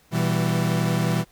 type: chord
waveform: 40% pulse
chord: E minor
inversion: second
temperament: equal with one note detuned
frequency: 122.12 / 164.81 / 196 Hz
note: B2 / E3 / G3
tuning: -19 / 0 / 0 cents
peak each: -24 / -22 / -26 dBFS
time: 0.11-1.25 s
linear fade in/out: 50 ms
effects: pink hiss -58 dBFS RMS until 1.31 s